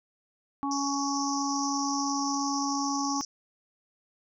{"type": "harmonic tone", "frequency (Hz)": 279.1, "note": "C#4", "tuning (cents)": 12, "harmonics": [1, 3, 4], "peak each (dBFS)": [-30, -33, -33], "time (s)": [0.63, 3.21], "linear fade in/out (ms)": 0}
{"type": "band-pass noise", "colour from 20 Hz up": "pink", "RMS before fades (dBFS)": -36, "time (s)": [0.71, 3.25], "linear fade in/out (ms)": 2, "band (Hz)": [5300, 6100], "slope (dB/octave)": 96}
{"effects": []}